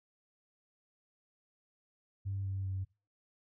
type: tone with pitch steps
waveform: sine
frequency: 98 / 96.59 / 95.21 Hz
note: G2 / G2 / G2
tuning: 0 / -25 / -50 cents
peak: -33 dBFS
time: 2.25-2.85 s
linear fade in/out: 20 ms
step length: 200 ms
effects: noise-tail reverb RT60 0.3 s tail -22 dB re dry + tanh soft clip ceiling -29 dBFS